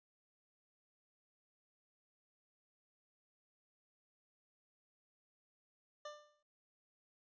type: tone with exponential decay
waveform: 25% pulse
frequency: 595 Hz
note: D5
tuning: 22 cents sharp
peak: -40 dBFS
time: 6.05-6.43 s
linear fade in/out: 5 ms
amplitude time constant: 81 ms
effects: resampled to 16000 Hz